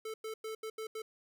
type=tone bursts at uneven times; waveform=square; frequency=439.2 Hz; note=A4; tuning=3 cents flat; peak=-39 dBFS; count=6; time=0.05-0.14 / 0.24-0.34 / 0.44-0.55 / 0.63-0.7 / 0.78-0.87 / 0.95-1.02 s; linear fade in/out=5 ms; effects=none